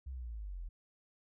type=linear sweep; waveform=sine; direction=down; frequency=68.3 to 39.1 Hz; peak=-40 dBFS; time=0.06-0.69 s; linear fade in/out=10 ms; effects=none